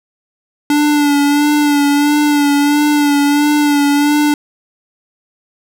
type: tone with vibrato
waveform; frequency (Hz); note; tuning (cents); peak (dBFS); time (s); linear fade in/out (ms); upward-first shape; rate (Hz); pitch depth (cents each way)
square; 291.1; D4; -15; -10; 0.7-4.34; 2; sine; 1.5; 33
effects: none